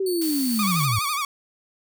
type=linear sweep; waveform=sine; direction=down; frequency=392 to 98.5 Hz; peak=-21 dBFS; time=0-0.99 s; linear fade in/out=5 ms
type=tone; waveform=15% pulse; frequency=4472 Hz; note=C#8; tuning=14 cents sharp; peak=-24 dBFS; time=0.06-1.16 s; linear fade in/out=5 ms
type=noise; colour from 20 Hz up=blue; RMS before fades=-32 dBFS; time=0.21-0.86 s; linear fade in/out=5 ms
type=tone with vibrato; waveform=sawtooth; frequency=1174.7 Hz; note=D6; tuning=in tune; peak=-20 dBFS; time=0.59-1.25 s; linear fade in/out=2 ms; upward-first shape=sine; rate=12 Hz; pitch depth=100 cents each way
effects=none